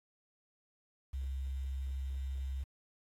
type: tone with quantisation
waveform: sine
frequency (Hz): 66.8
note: C2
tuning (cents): +36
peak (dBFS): -35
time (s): 1.13-2.64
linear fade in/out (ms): 10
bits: 10
effects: AAC 48 kbps